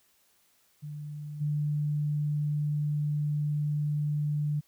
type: tone with level steps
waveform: sine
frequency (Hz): 148.4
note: D3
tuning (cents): +18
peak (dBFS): -36 / -26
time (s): 0.82-4.61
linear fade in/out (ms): 20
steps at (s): 1.4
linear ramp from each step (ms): 20
effects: white hiss -67 dBFS RMS until 4.67 s